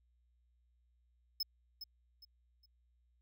square tone with echo, 5180 Hz, E8, 31 cents flat, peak -34 dBFS, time 1.4-1.43 s, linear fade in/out 5 ms, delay 410 ms, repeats 3, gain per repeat -10 dB, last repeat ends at 2.66 s, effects added 60 Hz sine -70 dBFS peak until 3.21 s

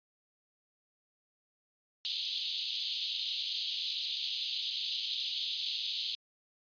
white band-pass noise, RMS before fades -36 dBFS, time 2.05-6.15 s, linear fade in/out 0 ms, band 3100 to 4400 Hz, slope 48 dB/octave, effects resampled to 11025 Hz

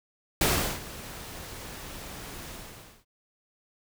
pink noise with ADSR envelope, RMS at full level -22 dBFS, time 0.41-3.05 s, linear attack 3 ms, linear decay 380 ms, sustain -19 dB, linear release 550 ms, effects none

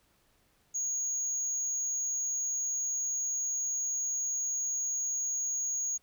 sine tone, 6645 Hz, G#8, in tune, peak -27 dBFS, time 0.74-5.98 s, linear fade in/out 20 ms, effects tanh soft clip ceiling -29 dBFS + pink hiss -69 dBFS RMS until 6.02 s

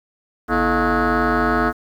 sine tone with frequency modulation, 517 Hz, C5, 21 cents flat, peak -13 dBFS, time 0.48-1.73 s, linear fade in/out 50 ms, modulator 190 Hz, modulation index 5.5, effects tanh soft clip ceiling -13 dBFS + 8-bit

